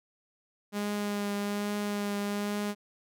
sawtooth tone with vibrato, 204.8 Hz, G#3, 24 cents flat, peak -26 dBFS, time 0.72-2.75 s, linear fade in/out 50 ms, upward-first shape triangle, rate 1.2 Hz, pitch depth 17 cents each way, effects none

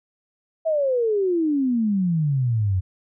sine exponential sweep, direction down, 659.3 to 89.5 Hz, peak -18 dBFS, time 0.65-2.81 s, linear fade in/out 20 ms, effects none

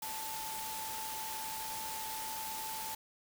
sine tone in noise, 880 Hz, A5, in tune, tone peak -42 dBFS, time 0.02-2.95 s, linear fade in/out 5 ms, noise white, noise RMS -42 dBFS, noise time 0.02-2.95 s, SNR -3 dB, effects none

